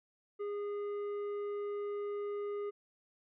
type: tone with tanh clipping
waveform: sine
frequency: 409.9 Hz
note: G#4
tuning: 23 cents flat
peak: -37 dBFS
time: 0.39-2.71 s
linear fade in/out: 20 ms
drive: 8 dB
effects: none